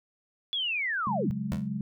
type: linear sweep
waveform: sine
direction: down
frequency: 3455 to 73.42 Hz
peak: -27 dBFS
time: 0.53-1.31 s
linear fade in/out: 0 ms
type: chord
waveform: sine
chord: C# suspended fourth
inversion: none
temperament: just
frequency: 138.59 / 184.79 / 207.9 Hz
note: C#3 / F#3 / G#3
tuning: 0 / -2 / +2 cents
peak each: -36 / -35 / -32 dBFS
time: 1.07-1.81 s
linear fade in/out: 2 ms
type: tone with exponential decay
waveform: 20% pulse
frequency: 81.5 Hz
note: E2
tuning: 19 cents flat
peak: -23 dBFS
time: 1.52-1.69 s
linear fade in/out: 0 ms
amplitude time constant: 36 ms
effects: none